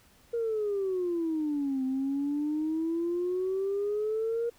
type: exponential two-way sweep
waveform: sine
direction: down then up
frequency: 473.8 to 259.4 to 473.8 Hz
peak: -26 dBFS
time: 0.33-4.5 s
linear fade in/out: 10 ms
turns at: 1.84 s
effects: tanh soft clip ceiling -23 dBFS + pink hiss -61 dBFS RMS until 4.58 s